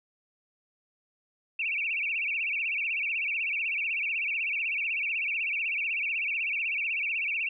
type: tone with vibrato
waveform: sine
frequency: 2489 Hz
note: D#7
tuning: in tune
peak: -27 dBFS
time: 1.59-7.49 s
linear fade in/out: 5 ms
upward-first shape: sine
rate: 16 Hz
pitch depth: 180 cents each way
effects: none